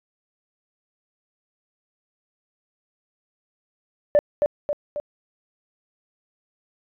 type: tone with echo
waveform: sine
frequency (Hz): 587.3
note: D5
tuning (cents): 0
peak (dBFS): -10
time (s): 4.15-4.19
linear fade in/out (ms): 0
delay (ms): 270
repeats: 3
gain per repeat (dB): -5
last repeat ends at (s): 5
effects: tanh soft clip ceiling -9 dBFS